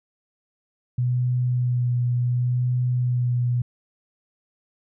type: tone with vibrato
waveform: sine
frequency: 123.47 Hz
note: B2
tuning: in tune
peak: -19 dBFS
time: 0.98-3.62 s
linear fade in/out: 5 ms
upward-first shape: sine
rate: 0.69 Hz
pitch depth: 17 cents each way
effects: none